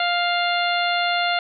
harmonic tone, 700 Hz, F5, 4 cents sharp, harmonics 1 / 2 / 3 / 4 / 5 / 6, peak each -22 / -25 / -27 / -28 / -29 / -30 dBFS, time 0-1.39 s, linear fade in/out 2 ms, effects none

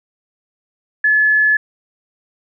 sine tone, 1717 Hz, A6, 43 cents flat, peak -10 dBFS, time 1.04-1.57 s, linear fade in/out 5 ms, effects none

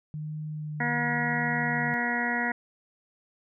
sine tone with vibrato, 151.9 Hz, D#3, 41 cents flat, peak -32 dBFS, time 0.14-1.94 s, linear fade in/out 0 ms, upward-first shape sine, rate 0.95 Hz, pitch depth 20 cents each way
harmonic tone, 239.7 Hz, A#3, 48 cents sharp, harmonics 1 / 2 / 3 / 4 / 6 / 7 / 8 / 9, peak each -32 / -39 / -34 / -36 / -35 / -35 / -29 / -39 dBFS, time 0.8-2.52 s, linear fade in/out 5 ms
effects none

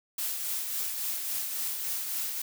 blue noise with tremolo, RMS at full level -31 dBFS, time 0.18-2.42 s, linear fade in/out 5 ms, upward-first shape triangle, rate 3.6 Hz, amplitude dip 40%, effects none

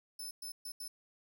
20% pulse tone bursts at uneven times, 5270 Hz, E8, 1 cent flat, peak -36 dBFS, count 4, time 0.19-0.31 / 0.42-0.52 / 0.65-0.72 / 0.8-0.88 s, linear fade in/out 5 ms, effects none

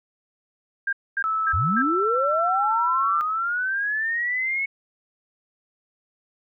sine tone bursts, 1600 Hz, G6, 35 cents sharp, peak -21 dBFS, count 4, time 0.87-1.822 s, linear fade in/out 5 ms, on 58 ms, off 240 ms
sine tone with pitch glide, 1307 to 1343.7 Hz, E6 to E6, -15 to +33 cents, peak -21 dBFS, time 1.24-3.21 s, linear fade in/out 0 ms, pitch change +48 cents, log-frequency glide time 1.67-2.1 s
sine linear sweep, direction up, 65.5 to 2209 Hz, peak -22 dBFS, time 1.53-4.66 s, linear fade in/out 10 ms
effects none

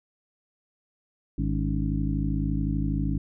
harmonic tone with a mistuned harmonic, 51.91 Hz, G#1, in tune, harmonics 1 / 2 / 3 / 4 / 5 / 6, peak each -28 / -33 / -29 / -33 / -31 / -37 dBFS, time 1.38-3.18 s, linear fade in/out 5 ms, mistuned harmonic 5, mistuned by +120 cents, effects none

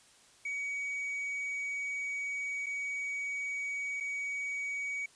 triangle tone with dropouts, 2259 Hz, C#7, 32 cents sharp, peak -32 dBFS, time 0.45-5.06 s, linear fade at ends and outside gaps 5 ms, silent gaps 2.661-2.665 / 4.002-4.006 s, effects white hiss -61 dBFS RMS until 5.15 s + resampled to 22050 Hz

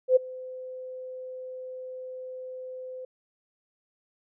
sine tone with ADSR envelope, 512 Hz, C5, 38 cents flat, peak -13 dBFS, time 0.08-3.05 s, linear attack 81 ms, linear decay 13 ms, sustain -23 dB, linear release 4 ms, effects none

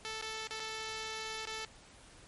5% pulse tone with dropouts, 440 Hz, A4, in tune, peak -27 dBFS, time 0.05-1.65 s, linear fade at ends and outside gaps 0 ms, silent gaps 0.212-0.224 / 0.471-0.508 / 0.597-0.601 / 1.453-1.472 s, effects pink hiss -57 dBFS RMS until 2.27 s + MP3 48 kbps

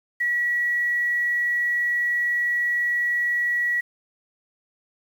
sine tone with quantisation, 1929 Hz, B6, 41 cents flat, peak -20 dBFS, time 0.2-3.81 s, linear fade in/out 10 ms, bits 8, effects none

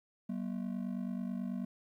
triangle ring-modulated tone, 214.6 Hz, A3, 43 cents flat, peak -30 dBFS, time 0.29-1.65 s, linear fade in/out 5 ms, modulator 24.6 Hz, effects 12-bit

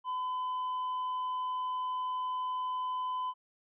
triangle tone, 1011 Hz, B5, 40 cents sharp, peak -30 dBFS, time 0.04-3.34 s, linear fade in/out 50 ms, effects resampled to 8000 Hz

